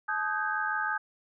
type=tone cluster; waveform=sine; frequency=862 / 1249 / 1540 / 1626 Hz; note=A5 / D#6 / G6 / G#6; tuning=-36 / +6 / -31 / -37 cents; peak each=-34 / -33 / -32 / -34 dBFS; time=0.08-0.98 s; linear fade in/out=10 ms; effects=none